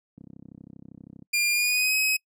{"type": "click train", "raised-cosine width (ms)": 5, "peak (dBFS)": -21, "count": 35, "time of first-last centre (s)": [0.18, 1.223], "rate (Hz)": 32.6}
{"type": "tone with pitch glide", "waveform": "sawtooth", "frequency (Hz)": [2400, 2543], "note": ["D7", "D#7"], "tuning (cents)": [37, 37], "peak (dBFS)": -18, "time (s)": [1.33, 2.17], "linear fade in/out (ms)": 10, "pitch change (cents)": 100, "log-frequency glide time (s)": [1.51, 1.95]}
{"effects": ["noise-tail reverb RT60 0.1 s tail -26 dB re dry", "high-pass 300 Hz 12 dB/octave"]}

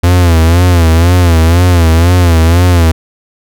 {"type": "tone with vibrato", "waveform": "45% pulse", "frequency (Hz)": 85.3, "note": "F2", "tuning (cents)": -40, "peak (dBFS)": -4, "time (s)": [0.03, 2.92], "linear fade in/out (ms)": 10, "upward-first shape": "sine", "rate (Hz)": 2, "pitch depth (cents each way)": 94, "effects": []}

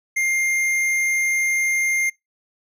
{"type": "tone with hard clipping", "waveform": "triangle", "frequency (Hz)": 2112, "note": "C7", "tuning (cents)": 16, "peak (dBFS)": -20, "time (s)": [0.16, 2.1], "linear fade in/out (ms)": 10, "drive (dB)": 14, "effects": ["noise-tail reverb RT60 0.2 s tail -26 dB re dry"]}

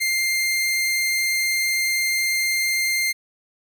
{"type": "tone", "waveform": "sawtooth", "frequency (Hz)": 2103, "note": "C7", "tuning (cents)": 8, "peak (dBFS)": -16, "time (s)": [0, 3.13], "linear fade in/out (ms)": 20, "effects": []}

